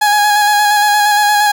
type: tone with vibrato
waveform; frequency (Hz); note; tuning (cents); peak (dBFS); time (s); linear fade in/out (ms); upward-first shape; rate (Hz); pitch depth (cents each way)
30% pulse; 832; G#5; +3; -6; 0.01-1.52; 10; square; 8.6; 19
effects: none